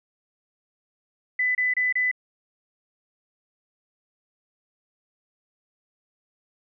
sine tone bursts, 2000 Hz, B6, 21 cents sharp, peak -20 dBFS, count 4, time 1.39-2.114 s, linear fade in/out 5 ms, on 160 ms, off 28 ms, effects none

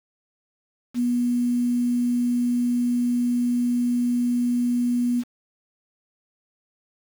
sine tone with quantisation, 243 Hz, B3, 28 cents flat, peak -19 dBFS, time 0.94-5.24 s, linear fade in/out 50 ms, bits 7, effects none

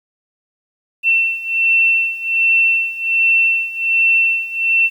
sine beating tone pair, 2693 / 2694.3 Hz, E7 / E7, +36 / +37 cents, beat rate 1.3 Hz, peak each -17 / -14 dBFS, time 1.03-4.9 s, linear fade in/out 50 ms, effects 8-bit

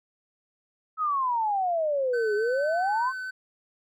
sine exponential two-way sweep, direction down then up, 1300 to 408.1 to 1086 Hz, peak -23 dBFS, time 0.97-3.13 s, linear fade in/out 50 ms, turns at 2.35 s
triangle tone with vibrato, 1519 Hz, F#6, 45 cents sharp, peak -30 dBFS, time 2.13-3.31 s, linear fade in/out 10 ms, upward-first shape sine, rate 4.4 Hz, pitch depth 8 cents each way
effects none

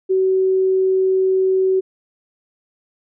sine tone, 378 Hz, F#4, 37 cents sharp, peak -13 dBFS, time 0.09-1.81 s, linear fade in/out 20 ms, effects none

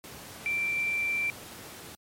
sine tone in noise, 2349 Hz, D7, in tune, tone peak -26 dBFS, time 0.46-1.3 s, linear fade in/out 0 ms, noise pink, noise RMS -44 dBFS, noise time 0.04-1.95 s, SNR +15 dB, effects high-pass 100 Hz 12 dB/octave + MP3 64 kbps

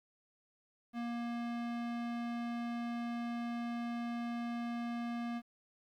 square tone, 236.4 Hz, A#3, 24 cents sharp, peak -37 dBFS, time 0.93-5.42 s, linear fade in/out 50 ms, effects low-pass 3000 Hz 12 dB/octave + 11-bit

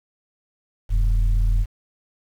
sine tone pair together, 41.87 / 98.6 Hz, E1 / G2, +28 / +11 cents, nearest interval octave + minor third, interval 1483 cents, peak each -14 / -23 dBFS, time 0.89-1.66 s, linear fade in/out 50 ms, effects tanh soft clip ceiling -13 dBFS + 8-bit

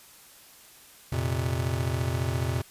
square chord, F suspended fourth, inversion none, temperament just, 87.31 / 116.41 / 130.96 Hz, F2 / Bb2 / C3, 0 / -2 / +2 cents, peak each -31 dBFS, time 1.12-2.62 s, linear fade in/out 5 ms, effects white hiss -52 dBFS RMS until 2.7 s + resampled to 32000 Hz

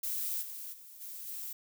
violet noise with level steps, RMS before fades -35 / -43 / -52 / -44 / -41 dBFS, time 0.03-1.53 s, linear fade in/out 5 ms, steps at 0.41 / 0.72 / 1 / 1.26 s, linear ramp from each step 20 ms, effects none

